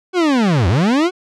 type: linear two-way sweep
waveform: 40% pulse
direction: down then up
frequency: 378.7 to 80 to 378.7 Hz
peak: -11 dBFS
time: 0.13-1.11 s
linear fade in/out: 50 ms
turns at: 0.68 s
effects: low-pass 5000 Hz 12 dB/octave